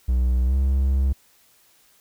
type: tone with pitch glide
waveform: triangle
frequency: 62.2 to 67.05 Hz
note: B1 to C2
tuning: +13 to +43 cents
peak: -15 dBFS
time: 0.08-1.13 s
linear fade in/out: 10 ms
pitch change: +130 cents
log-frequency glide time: 0.45-0.54 s
effects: white hiss -58 dBFS RMS until 2 s